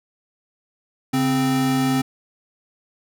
square tone pair together, 138.9 / 261.6 Hz, C#3 / C4, +4 / 0 cents, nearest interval major seventh, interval 1096 cents, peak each -25 / -19 dBFS, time 1.13-2.02 s, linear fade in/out 10 ms, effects none

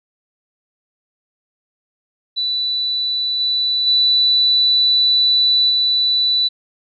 sine tone with level steps, 3970 Hz, B7, 8 cents sharp, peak -17 / -15 / -11 / -13 dBFS, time 2.36-6.49 s, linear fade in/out 20 ms, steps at 3.39 / 3.86 / 5.69 s, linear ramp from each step 20 ms, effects none

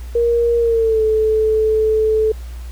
sine tone with pitch glide, 470 to 436 Hz, A#4 to A4, +14 to -16 cents, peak -12 dBFS, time 0.15-2.32 s, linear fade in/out 5 ms, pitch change -130 cents, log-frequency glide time 0.58-1.03 s, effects added 60 Hz sine -27 dBFS peak until 2.71 s + pink hiss -45 dBFS RMS until 2.71 s

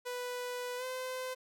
sawtooth tone with pitch glide, 493.9 to 512.8 Hz, B4 to C5, 0 to -35 cents, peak -33 dBFS, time 0.05-1.35 s, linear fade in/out 20 ms, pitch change +65 cents, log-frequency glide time 0.77-0.84 s, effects none

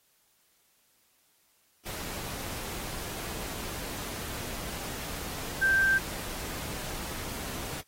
sine tone in noise, 1568 Hz, G6, in tune, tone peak -21 dBFS, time 5.61-5.99 s, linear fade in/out 20 ms, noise pink, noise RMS -38 dBFS, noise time 1.85-7.82 s, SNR +14 dB, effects white hiss -68 dBFS RMS until 7.87 s + AAC 48 kbps

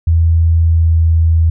sine tone with pitch glide, 82.5 to 81.79 Hz, E2 to E2, +2 to -13 cents, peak -7 dBFS, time 0.07-1.5 s, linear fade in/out 5 ms, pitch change -15 cents, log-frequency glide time 0.59-1.01 s, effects none

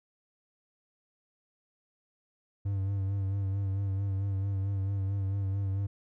triangle tone with vibrato, 97.9 Hz, G2, 2 cents flat, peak -26 dBFS, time 2.65-5.87 s, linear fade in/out 10 ms, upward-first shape sine, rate 4.5 Hz, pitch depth 37 cents each way, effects none

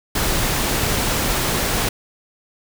pink noise, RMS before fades -20 dBFS, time 0.15-1.89 s, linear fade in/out 5 ms, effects none

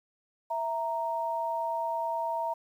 sine tone pair together, 659.3 / 930.2 Hz, E5 / A#5, 0 / -4 cents, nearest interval tritone, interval 596 cents, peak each -33 / -30 dBFS, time 0.5-2.54 s, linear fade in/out 10 ms, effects 10-bit

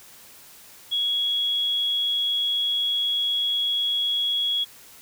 sine tone, 3336 Hz, G#7, 7 cents sharp, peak -21 dBFS, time 0.91-4.65 s, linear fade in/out 20 ms, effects white hiss -48 dBFS RMS until 5.01 s

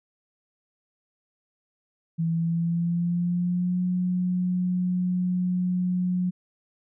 sine tone with pitch glide, 164.9 to 180.87 Hz, E3 to F#3, +1 to -39 cents, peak -22 dBFS, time 2.18-6.31 s, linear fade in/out 20 ms, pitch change +160 cents, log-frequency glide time 2.28-3.81 s, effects none

